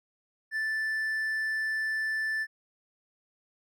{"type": "tone", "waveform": "triangle", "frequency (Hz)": 1760, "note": "A6", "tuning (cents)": 0, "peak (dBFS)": -26, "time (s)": [0.51, 2.47], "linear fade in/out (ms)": 50, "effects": []}